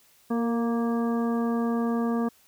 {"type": "harmonic tone with a mistuned harmonic", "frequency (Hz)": 233.8, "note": "A#3", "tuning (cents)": 5, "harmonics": [1, 2, 3, 4, 5, 7], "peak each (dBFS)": [-24, -31, -36, -40, -37, -45], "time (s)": [0.3, 2.29], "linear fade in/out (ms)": 10, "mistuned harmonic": 2, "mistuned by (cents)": -20, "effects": ["white hiss -60 dBFS RMS until 2.47 s"]}